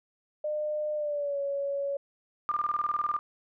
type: tone with pitch glide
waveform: sine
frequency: 604 to 560.3 Hz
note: D5 to C#5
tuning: +48 to +18 cents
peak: -28 dBFS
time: 0.44-1.97 s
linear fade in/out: 5 ms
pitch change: -130 cents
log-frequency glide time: 0.95-1.39 s
type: tone with tremolo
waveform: sine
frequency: 1200 Hz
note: D6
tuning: 37 cents sharp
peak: -24 dBFS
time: 2.49-3.19 s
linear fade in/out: 0 ms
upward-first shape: square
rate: 20 Hz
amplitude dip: 75%
effects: none